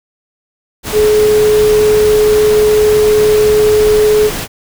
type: tone in noise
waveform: sine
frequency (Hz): 424.9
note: G#4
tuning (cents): +40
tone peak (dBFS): -6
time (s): 0.92-4.31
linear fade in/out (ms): 50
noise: pink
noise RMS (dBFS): -20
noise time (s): 0.83-4.48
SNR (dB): +11
effects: none